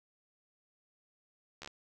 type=slowing click train; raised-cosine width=0.2 ms; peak=-27 dBFS; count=5; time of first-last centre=1.62-1.675 s; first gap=13 ms; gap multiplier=1.04; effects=none